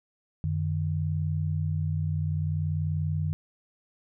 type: tone pair together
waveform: sine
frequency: 92.5 / 153.03 Hz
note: F#2 / D#3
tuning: 0 / -28 cents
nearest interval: major sixth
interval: 872 cents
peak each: -28 dBFS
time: 0.44-3.33 s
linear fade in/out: 0 ms
effects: none